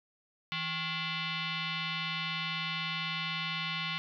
sine tone with frequency modulation, 462 Hz, A#4, 16 cents flat, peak -32 dBFS, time 0.52-3.98 s, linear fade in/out 0 ms, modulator 626 Hz, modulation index 5.5, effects none

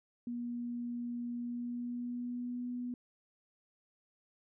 sine tone with pitch glide, 239.9 to 245.6 Hz, A#3 to B3, +50 to -9 cents, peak -36 dBFS, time 0.27-2.94 s, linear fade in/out 2 ms, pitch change +41 cents, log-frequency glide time 1.37-2.68 s, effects none

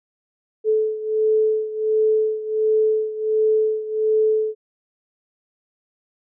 sine beating tone pair, 433.9 / 435.3 Hz, A4 / A4, -24 / -19 cents, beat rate 1.4 Hz, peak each -18 / -22 dBFS, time 0.64-4.55 s, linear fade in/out 50 ms, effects none

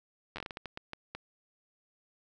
slowing click train, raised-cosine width 0.3 ms, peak -23 dBFS, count 12, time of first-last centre 0.36-1.15 s, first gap 10 ms, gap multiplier 1.36, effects none

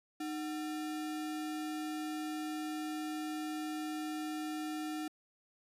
sine tone with sample-and-hold, 307.7 Hz, D#4, 19 cents flat, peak -36 dBFS, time 0.2-5.08 s, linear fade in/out 5 ms, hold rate 1050 Hz, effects resampled to 32000 Hz

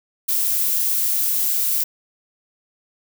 violet noise, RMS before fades -20 dBFS, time 0.28-1.84 s, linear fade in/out 10 ms, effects none

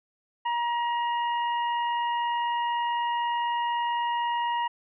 harmonic tone, 949 Hz, A#5, 31 cents sharp, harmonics 1 / 2 / 3, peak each -25 / -36 / -38 dBFS, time 0.45-4.68 s, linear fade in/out 10 ms, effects none

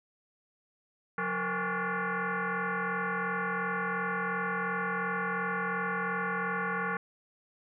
sine tone with frequency modulation, 138.59 Hz, C#3, in tune, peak -29 dBFS, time 1.18-6.97 s, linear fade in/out 2 ms, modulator 320 Hz, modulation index 5.4, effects none

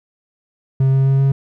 triangle tone with pitch steps, 133.6 / 134.61 / 135.62 / 136.64 Hz, C3 / C3 / C#3 / C#3, +36 / +50 / -38 / -25 cents, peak -9 dBFS, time 0.8-1.32 s, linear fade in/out 5 ms, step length 130 ms, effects none

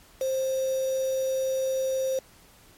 sine tone with quantisation, 527 Hz, C5, 12 cents sharp, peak -24 dBFS, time 0.21-2.19 s, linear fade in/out 2 ms, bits 6, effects pink hiss -55 dBFS RMS until 2.77 s + MP3 64 kbps

